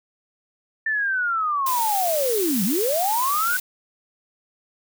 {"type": "linear two-way sweep", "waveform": "sine", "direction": "down then up", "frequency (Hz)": [1791, 174.7, 1514], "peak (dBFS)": -20, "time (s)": [0.86, 3.57], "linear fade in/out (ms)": 5, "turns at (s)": 2.64}
{"type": "noise", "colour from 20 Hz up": "blue", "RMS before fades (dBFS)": -27, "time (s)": [1.66, 3.6], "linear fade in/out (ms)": 5}
{"effects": []}